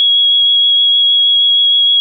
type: tone with vibrato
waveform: sine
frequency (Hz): 3322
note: G#7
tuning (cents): 0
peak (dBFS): -7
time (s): 0-2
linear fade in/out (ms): 0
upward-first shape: triangle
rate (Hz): 6.4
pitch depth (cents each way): 12
effects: none